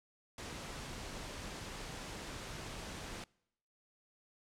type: noise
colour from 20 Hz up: pink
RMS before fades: -45 dBFS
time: 0.38-3.24 s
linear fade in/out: 2 ms
effects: noise-tail reverb RT60 0.8 s tail -26 dB re dry + low-pass 8000 Hz 12 dB/octave